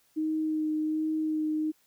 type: tone with vibrato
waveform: sine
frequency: 311.1 Hz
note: D#4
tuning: in tune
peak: -26 dBFS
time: 0.16-1.72 s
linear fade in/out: 20 ms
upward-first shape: sine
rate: 1.3 Hz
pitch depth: 14 cents each way
effects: white hiss -67 dBFS RMS until 1.86 s